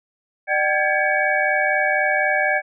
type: tone cluster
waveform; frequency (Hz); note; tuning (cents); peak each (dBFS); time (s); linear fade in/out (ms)
sine; 602 / 764 / 1618 / 1702 / 2259; D5 / G5 / G#6 / G#6 / C#7; +43 / -45 / -46 / +42 / +32; -23; 0.47-2.62; 50
effects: none